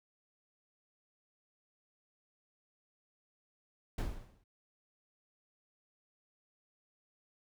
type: noise with exponential decay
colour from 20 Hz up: brown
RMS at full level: -31 dBFS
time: 3.98-4.44 s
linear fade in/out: 5 ms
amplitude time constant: 100 ms
effects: none